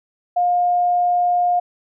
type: tone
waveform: sine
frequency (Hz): 710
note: F5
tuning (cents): +28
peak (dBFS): -14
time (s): 0.36-1.6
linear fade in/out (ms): 10
effects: none